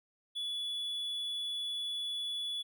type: tone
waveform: triangle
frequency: 3422 Hz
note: A7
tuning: 49 cents flat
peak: -33 dBFS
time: 0.35-2.63 s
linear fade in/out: 20 ms
effects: none